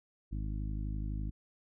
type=harmonic tone; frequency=51.91 Hz; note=G#1; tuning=in tune; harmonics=1 / 2 / 3 / 4 / 5 / 6; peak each=-35 / -41 / -45 / -47 / -49 / -51 dBFS; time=0.31-1.31 s; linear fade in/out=20 ms; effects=none